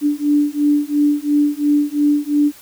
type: beating tone pair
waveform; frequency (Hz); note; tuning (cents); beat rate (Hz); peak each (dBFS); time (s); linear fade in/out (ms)
sine; 291.5 / 294.4; D4 / D4; -13 / +4; 2.9; -16; 0.01-2.52; 50
effects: white hiss -43 dBFS RMS until 2.61 s